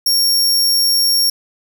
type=tone; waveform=sawtooth; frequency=5530 Hz; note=F8; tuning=18 cents flat; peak=-9 dBFS; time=0.06-1.3 s; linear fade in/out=5 ms; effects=none